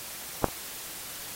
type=clicks; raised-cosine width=1 ms; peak=-6 / -25 dBFS; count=2; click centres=0.443 / 0.485 s; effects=white hiss -40 dBFS RMS until 1.35 s + AAC 48 kbps